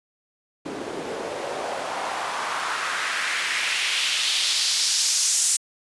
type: noise with band-pass filter sweep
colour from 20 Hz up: white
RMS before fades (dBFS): -25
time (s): 0.65-5.57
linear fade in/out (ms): 10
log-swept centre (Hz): 330 to 7600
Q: 1.8
effects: resampled to 24000 Hz